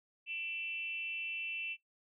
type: tone with frequency modulation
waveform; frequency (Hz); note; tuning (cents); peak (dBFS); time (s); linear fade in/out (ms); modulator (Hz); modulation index
sine; 2674; E7; +24; -37; 0.26-1.77; 50; 319; 0.54
effects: noise-tail reverb RT60 0.1 s tail -17 dB re dry